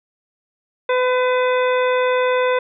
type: harmonic tone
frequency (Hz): 504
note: B4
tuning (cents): +35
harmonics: 1 / 2 / 3 / 4 / 5 / 7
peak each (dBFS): -16 / -22 / -26 / -28 / -30 / -33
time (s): 0.89-2.59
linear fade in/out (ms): 5
effects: none

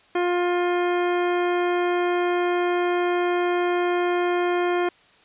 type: harmonic tone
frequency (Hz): 353.4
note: F4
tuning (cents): +21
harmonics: 1 / 2 / 3 / 4 / 5 / 6 / 7 / 9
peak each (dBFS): -21 / -27 / -31 / -33 / -35 / -37 / -38 / -40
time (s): 0.15-4.89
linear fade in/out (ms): 5
effects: white hiss -55 dBFS RMS until 5.24 s + resampled to 8000 Hz

